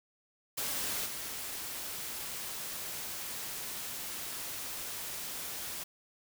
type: noise with level steps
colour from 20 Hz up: white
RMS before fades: -35 / -40 dBFS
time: 0.57-5.84 s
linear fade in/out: 10 ms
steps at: 1.05 s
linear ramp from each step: 20 ms
effects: none